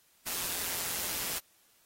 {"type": "noise with amplitude modulation", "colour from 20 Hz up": "white", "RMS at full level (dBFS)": -32, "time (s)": [0.26, 1.39], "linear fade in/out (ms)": 10, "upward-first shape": "sine", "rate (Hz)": 175, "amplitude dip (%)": 60, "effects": ["white hiss -66 dBFS RMS until 1.85 s", "AAC 48 kbps"]}